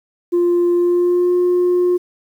sine tone with pitch glide, 349.2 to 356.9 Hz, F4 to F4, 0 to +38 cents, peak -10 dBFS, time 0.32-1.98 s, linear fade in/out 20 ms, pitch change +38 cents, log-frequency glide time 0.74-1.34 s, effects tanh soft clip ceiling -10 dBFS + 8-bit

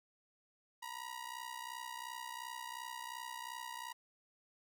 sawtooth ring-modulated tone, 956 Hz, A#5, 43 cents sharp, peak -37 dBFS, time 0.82-3.93 s, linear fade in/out 10 ms, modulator 31.4 Hz, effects 12-bit

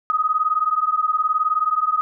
sine beating tone pair, 1244.5 / 1263.5 Hz, D#6 / D#6, 0 / +26 cents, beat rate 19 Hz, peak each -20 dBFS, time 0.1-2.01 s, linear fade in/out 0 ms, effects none

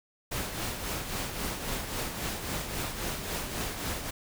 pink noise with tremolo, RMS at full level -32 dBFS, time 0.31-4.11 s, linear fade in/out 10 ms, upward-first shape triangle, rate 3.7 Hz, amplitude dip 55%, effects none

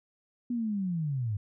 sine linear sweep, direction down, 246.9 to 98 Hz, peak -28 dBFS, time 0.5-1.37 s, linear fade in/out 5 ms, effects none

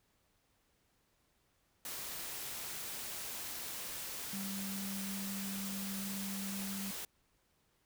sine tone in noise, 196 Hz, G3, in tune, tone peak -40 dBFS, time 4.33-6.91 s, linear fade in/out 2 ms, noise white, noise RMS -43 dBFS, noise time 1.85-7.05 s, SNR 0 dB, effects pink hiss -75 dBFS RMS until 7.85 s

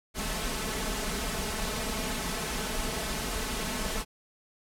pink noise with comb filter, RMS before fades -32 dBFS, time 0.14-4.05 s, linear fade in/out 50 ms, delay 4.6 ms, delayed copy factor +0.7, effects low-pass 12000 Hz 12 dB/octave

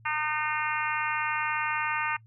harmonic tone, 304.8 Hz, D#4, 36 cents flat, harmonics 3 / 4 / 5 / 6 / 7 / 8 / 9, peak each -32 / -33 / -34 / -35 / -35 / -36 / -37 dBFS, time 0.05-2.17 s, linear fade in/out 10 ms, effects noise-tail reverb RT60 0.1 s tail -24 dB re dry + added 112 Hz sine -52 dBFS peak until 2.26 s

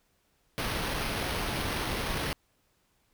pink noise with sample-and-hold, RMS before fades -32 dBFS, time 0.58-2.33 s, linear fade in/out 0 ms, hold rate 7350 Hz, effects pink hiss -71 dBFS RMS until 3.13 s

